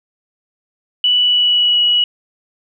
sine tone with pitch glide, 2960 to 2924 Hz, F#7 to F#7, 0 to -21 cents, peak -10 dBFS, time 1.04-2.04 s, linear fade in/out 2 ms, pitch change -21 cents, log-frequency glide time 1.18-1.82 s, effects none

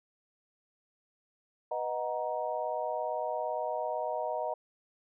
sine chord, B major seventh, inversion none, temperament equal with one note detuned, 493.9 / 622.3 / 740 / 939.9 Hz, B4 / D#5 / F#5 / A#5, 0 / 0 / 0 / +14 cents, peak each -39 / -34 / -37 / -37 dBFS, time 1.71-4.54 s, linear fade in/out 5 ms, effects none

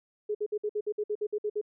sine tone bursts, 420 Hz, G#4, 19 cents sharp, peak -27 dBFS, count 12, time 0.29-1.614 s, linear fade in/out 10 ms, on 59 ms, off 56 ms, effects none

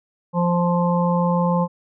harmonic tone, 174.61 Hz, F3, in tune, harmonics 1 / 3 / 5 / 6, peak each -18 / -23 / -25 / -26 dBFS, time 0.33-1.68 s, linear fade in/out 50 ms, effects none

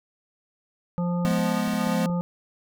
harmonic tone, 175.1 Hz, F3, 5 cents sharp, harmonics 1 / 3 / 5 / 7, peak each -23 / -33 / -37 / -40 dBFS, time 0.98-2.21 s, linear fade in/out 0 ms
square chord, F diminished, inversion none, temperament equal with one note detuned, 174.61 / 209.6 / 246.9 Hz, F3 / Ab3 / Cb4, 0 / +16 / 0 cents, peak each -28 / -27 / -29 dBFS, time 1.25-2.06 s, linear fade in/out 0 ms
clicks, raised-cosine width 2 ms, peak -28 dBFS, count 7, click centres 1.257 / 1.313 / 1.391 / 1.679 / 1.734 / 1.872 / 2.099 s
effects none

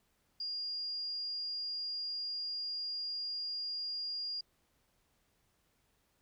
sine tone, 4827 Hz, D8, 47 cents sharp, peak -36 dBFS, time 0.4-4.41 s, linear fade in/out 5 ms, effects pink hiss -75 dBFS RMS until 6.21 s

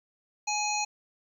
harmonic tone, 838 Hz, G#5, 15 cents sharp, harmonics 1 / 3 / 5 / 7 / 8, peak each -30 / -33 / -36 / -38 / -34 dBFS, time 0.47-0.85 s, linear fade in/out 10 ms, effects 10-bit

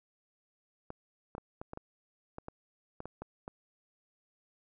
clicks, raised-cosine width 1 ms, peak -27 dBFS, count 12, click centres 0.904 / 1.351 / 1.381 / 1.615 / 1.734 / 1.774 / 2.384 / 2.484 / 3.004 / 3.056 / 3.22 / 3.479 s, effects none

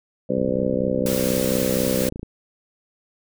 harmonic tone, 64.1 Hz, C2, 35 cents flat, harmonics 2 / 3 / 4 / 5 / 6 / 7 / 8 / 9, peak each -33 / -26 / -27 / -31 / -30 / -30 / -24 / -29 dBFS, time 0.29-2.1 s, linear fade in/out 10 ms
click train, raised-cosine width 3 ms, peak -19 dBFS, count 53, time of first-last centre 0.38-2.231 s, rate 28.1 Hz
white high-pass noise, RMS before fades -29 dBFS, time 1.06-2.09 s, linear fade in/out 2 ms, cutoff 260 Hz, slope 96 dB/octave
effects none

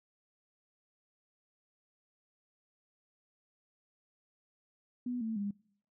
sine tone with pitch steps, 246.2 / 223.2 / 202.3 Hz, B3 / A3 / G#3, -5 / +25 / -45 cents, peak -33 dBFS, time 5.06-5.51 s, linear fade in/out 5 ms, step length 150 ms, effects noise-tail reverb RT60 0.6 s tail -23 dB re dry

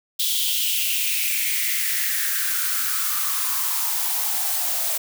blue noise with high-pass filter sweep, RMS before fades -23 dBFS, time 0.19-4.98 s, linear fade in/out 10 ms, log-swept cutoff 3500 to 630 Hz, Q 5.2, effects none

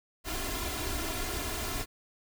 pink noise with comb filter, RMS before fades -34 dBFS, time 0.24-1.86 s, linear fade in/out 50 ms, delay 2.9 ms, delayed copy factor +0.75, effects none

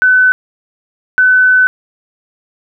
sine tone pair in turn, 1508 / 1508 Hz, F#6 / F#6, +32 / +32 cents, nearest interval unison, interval 0 cents, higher neither, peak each -5 dBFS, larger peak neither, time 0.02-0.32 / 1.18-1.67 s, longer second, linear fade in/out 0 ms, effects none

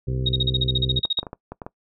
harmonic tone, 64.1 Hz, C2, 35 cents flat, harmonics 1 / 2 / 3 / 4 / 5 / 6 / 7 / 8, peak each -28 / -24 / -38 / -38 / -42 / -34 / -43 / -43 dBFS, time 0.07-1 s, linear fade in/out 10 ms
sine tone bursts, 3752 Hz, A#7, 11 cents sharp, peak -18 dBFS, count 14, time 0.26-1.2 s, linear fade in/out 5 ms, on 30 ms, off 40 ms
clicks, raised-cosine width 1 ms, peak -19 dBFS, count 8, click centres 1.052 / 1.189 / 1.23 / 1.268 / 1.331 / 1.52 / 1.618 / 1.665 s
effects noise-tail reverb RT60 0.1 s tail -22 dB re dry

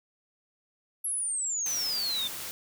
sine exponential sweep, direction down, 11370 to 3520 Hz, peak -28 dBFS, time 1.04-2.28 s, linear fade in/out 10 ms
white noise, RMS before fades -38 dBFS, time 1.66-2.51 s, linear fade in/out 0 ms
effects none

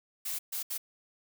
blue noise bursts at uneven times, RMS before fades -35 dBFS, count 3, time 0.25-0.39 / 0.52-0.63 / 0.7-0.78 s, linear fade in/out 10 ms, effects none

